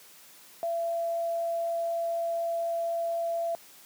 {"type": "tone", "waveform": "sine", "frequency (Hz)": 674, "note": "E5", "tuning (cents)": 38, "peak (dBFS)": -27, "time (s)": [0.63, 3.55], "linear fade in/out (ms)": 0, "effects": ["white hiss -53 dBFS RMS until 3.85 s", "high-pass 150 Hz 12 dB/octave"]}